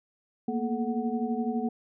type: tone cluster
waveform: sine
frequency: 227.2 / 239.1 / 433 / 741 Hz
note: A#3 / A#3 / A4 / F#5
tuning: -44 / +44 / -28 / +2 cents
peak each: -31 / -30 / -35 / -36 dBFS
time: 0.48-1.69 s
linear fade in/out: 5 ms
effects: none